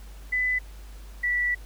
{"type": "tone pair in turn", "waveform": "sine", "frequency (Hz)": [2002, 1957.4], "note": ["B6", "B6"], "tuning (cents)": [23, -16], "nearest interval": "unison", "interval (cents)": 39, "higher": "first", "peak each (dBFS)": -22, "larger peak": "neither", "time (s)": [[0.32, 0.59], [1.23, 1.55]], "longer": "second", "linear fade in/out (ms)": 10, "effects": ["added 50 Hz sine -40 dBFS peak until 1.65 s", "pink hiss -53 dBFS RMS until 1.65 s"]}